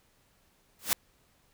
white noise with exponential growth, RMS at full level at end -22 dBFS, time 0.79-0.93 s, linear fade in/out 0 ms, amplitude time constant 29 ms, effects pink hiss -67 dBFS RMS until 1.53 s

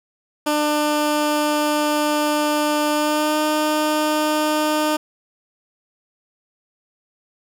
15% pulse tone with pitch glide, 298.9 to 305.2 Hz, D4 to D#4, +31 to -33 cents, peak -11 dBFS, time 0.46-4.97 s, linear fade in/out 10 ms, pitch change +36 cents, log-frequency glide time 2.91-3.38 s, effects none

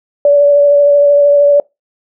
sine tone with vibrato, 575 Hz, D5, 37 cents flat, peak -4 dBFS, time 0.25-1.6 s, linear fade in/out 2 ms, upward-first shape sine, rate 13 Hz, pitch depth 15 cents each way, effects noise-tail reverb RT60 0.2 s tail -24 dB re dry

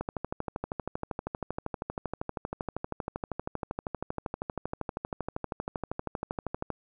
click train, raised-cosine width 1 ms, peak -18 dBFS, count 86, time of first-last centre 0.01-6.703 s, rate 12.7 Hz, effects none

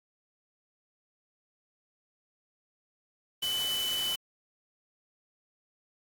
sine tone in noise, 3000 Hz, F#7, 23 cents sharp, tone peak -29 dBFS, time 3.42-4.16 s, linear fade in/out 10 ms, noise white, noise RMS -37 dBFS, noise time 3.42-4.16 s, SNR +5 dB, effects AAC 64 kbps

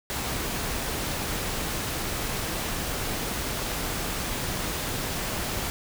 pink noise, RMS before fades -30 dBFS, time 0.1-5.7 s, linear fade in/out 0 ms, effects none

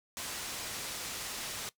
white low-pass noise, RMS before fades -40 dBFS, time 0.17-1.69 s, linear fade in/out 0 ms, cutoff 8600 Hz, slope 12 dB/octave, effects noise-tail reverb RT60 0.1 s tail -18 dB re dry

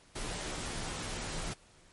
pink noise with comb filter, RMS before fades -38 dBFS, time 0.15-1.54 s, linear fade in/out 10 ms, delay 15 ms, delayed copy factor -0.55, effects pink hiss -61 dBFS RMS until 1.92 s + MP3 48 kbps

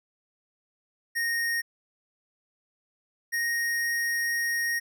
square tone pair in turn, 1858 / 1866.4 Hz, A#6 / A#6, -6 / +2 cents, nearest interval unison, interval 8 cents, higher second, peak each -26 dBFS, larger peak neither, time 1.15-1.62 / 3.32-4.8 s, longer second, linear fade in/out 20 ms, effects none

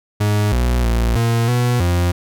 40% pulse tone with pitch steps, 104.3 / 60.6 / 57.8 / 116.2 / 122.3 / 87.7 Hz, G#2 / B1 / A#1 / A#2 / B2 / F2, +8 / -32 / -14 / -5 / -16 / +8 cents, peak -13 dBFS, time 0.2-2.12 s, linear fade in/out 10 ms, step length 320 ms, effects none

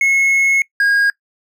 triangle tone pair in turn, 2178 / 1631.7 Hz, C#7 / G#6, -31 / -31 cents, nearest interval perfect fourth, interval 500 cents, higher first, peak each -9 dBFS, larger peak neither, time 0.01-0.62 / 0.8-1.1 s, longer first, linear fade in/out 2 ms, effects noise-tail reverb RT60 0.1 s tail -21 dB re dry

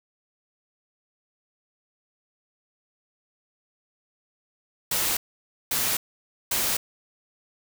white noise bursts, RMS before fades -25 dBFS, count 3, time 4.91-6.77 s, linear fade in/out 5 ms, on 260 ms, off 540 ms, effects none

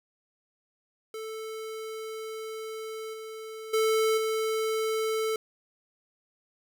square tone with level steps, 440 Hz, A4, in tune, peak -36 / -39 / -23 / -27 dBFS, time 1.14-5.36 s, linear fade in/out 2 ms, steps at 3.13 / 3.73 / 4.17 s, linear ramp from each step 10 ms, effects none

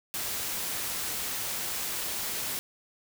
white noise, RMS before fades -33 dBFS, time 0.14-2.59 s, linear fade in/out 0 ms, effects none

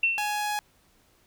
sine tone with exponential decay, 2700 Hz, E7, 41 cents sharp, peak -18 dBFS, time 0.03-0.54 s, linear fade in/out 5 ms, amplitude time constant 110 ms
sawtooth tone, 836 Hz, G#5, 11 cents sharp, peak -23 dBFS, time 0.18-0.59 s, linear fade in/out 0 ms
effects pink hiss -63 dBFS RMS until 1.26 s

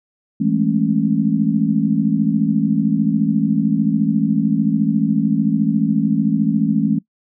sine chord, A major seventh, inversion second, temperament just, 165 / 206.2 / 220 / 275 Hz, E3 / G#3 / A3 / C#4, +2 / -12 / 0 / -14 cents, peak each -21 / -19 / -18 / -20 dBFS, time 0.4-6.99 s, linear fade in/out 10 ms, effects noise-tail reverb RT60 0.1 s tail -21 dB re dry

